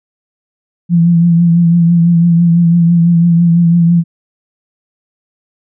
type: tone with vibrato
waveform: sine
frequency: 170 Hz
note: F3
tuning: 46 cents flat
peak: -5 dBFS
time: 0.89-4.04 s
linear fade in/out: 50 ms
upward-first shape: triangle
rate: 6 Hz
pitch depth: 42 cents each way
effects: none